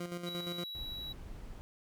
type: tone with tremolo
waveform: 20% pulse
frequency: 174.61 Hz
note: F3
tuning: in tune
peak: -32 dBFS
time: 0-0.64 s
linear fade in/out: 5 ms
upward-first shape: square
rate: 8.6 Hz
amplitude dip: 55%
type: tone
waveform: triangle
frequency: 3900 Hz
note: B7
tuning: 23 cents flat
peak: -39 dBFS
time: 0.26-1.13 s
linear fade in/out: 10 ms
type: noise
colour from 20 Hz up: brown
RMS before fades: -46 dBFS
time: 0.75-1.61 s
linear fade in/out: 0 ms
effects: none